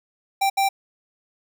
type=tone bursts at uneven times; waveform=square; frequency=784 Hz; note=G5; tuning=in tune; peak=-18 dBFS; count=2; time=0.41-0.5 / 0.57-0.69 s; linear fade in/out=10 ms; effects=none